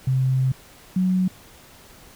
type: tone pair in turn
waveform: sine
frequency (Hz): 130.81 / 184.99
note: C3 / F#3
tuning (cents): 0 / 0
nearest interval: tritone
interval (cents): 600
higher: second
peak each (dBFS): -17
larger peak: neither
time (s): 0.07-0.52 / 0.96-1.28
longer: first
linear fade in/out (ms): 5
effects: pink hiss -48 dBFS RMS until 2.15 s

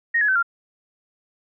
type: tone with pitch steps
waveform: sine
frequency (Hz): 1864.7 / 1690.3 / 1532.2 / 1388.9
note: A#6 / G#6 / G6 / F6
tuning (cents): 0 / +30 / -40 / -10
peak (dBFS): -16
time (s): 0.14-0.428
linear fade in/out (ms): 10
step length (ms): 72
effects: none

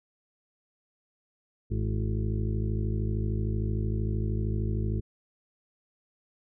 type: harmonic tone with a mistuned harmonic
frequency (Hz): 53.1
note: G#1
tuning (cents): +39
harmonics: 1 / 2 / 3 / 4 / 6 / 7 / 8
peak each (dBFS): -30 / -29 / -40 / -36 / -40 / -41 / -44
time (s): 1.7-5.01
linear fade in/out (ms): 20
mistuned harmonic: 6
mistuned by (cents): +58
effects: none

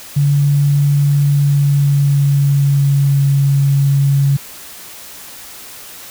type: tone with pitch glide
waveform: sine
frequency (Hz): 143 to 139.25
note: D3 to C#3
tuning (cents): -46 to +8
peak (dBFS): -9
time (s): 0.16-4.37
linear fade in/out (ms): 10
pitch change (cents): -46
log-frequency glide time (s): 1.21-3.3
effects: white hiss -34 dBFS RMS until 6.1 s

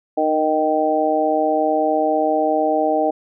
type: harmonic tone with a mistuned harmonic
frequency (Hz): 155.56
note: D#3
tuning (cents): 0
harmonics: 2 / 3 / 4 / 5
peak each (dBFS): -22 / -23 / -19 / -20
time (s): 0.17-3.11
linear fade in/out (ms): 10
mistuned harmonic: 2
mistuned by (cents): -19
effects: none

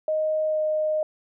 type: tone with pitch glide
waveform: sine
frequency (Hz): 622.3 to 617.6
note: D#5 to D#5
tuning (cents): 0 to -13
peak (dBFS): -21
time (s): 0.08-1.03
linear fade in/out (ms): 2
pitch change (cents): -13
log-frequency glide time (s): 0.46-0.61
effects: none

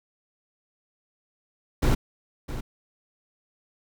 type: noise with echo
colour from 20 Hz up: brown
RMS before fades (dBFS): -20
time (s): 1.82-1.95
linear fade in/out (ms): 10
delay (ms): 660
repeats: 1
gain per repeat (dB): -12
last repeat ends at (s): 2.61
effects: none

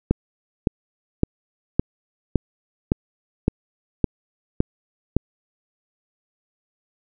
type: click train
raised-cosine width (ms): 3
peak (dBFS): -3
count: 10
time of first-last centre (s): 0.11-5.166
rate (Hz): 1.78
effects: none

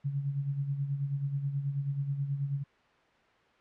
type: tone with tremolo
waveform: sine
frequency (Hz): 140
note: C#3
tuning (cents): +18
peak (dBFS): -27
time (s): 0.04-2.64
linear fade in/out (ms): 20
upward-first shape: sine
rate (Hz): 9.3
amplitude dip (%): 60
effects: white hiss -63 dBFS RMS until 3.6 s + low-pass 2000 Hz 12 dB/octave

